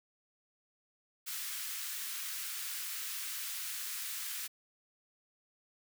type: high-pass noise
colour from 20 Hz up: white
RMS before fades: -40 dBFS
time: 1.26-4.48 s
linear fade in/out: 20 ms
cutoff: 1300 Hz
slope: 24 dB/octave
effects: none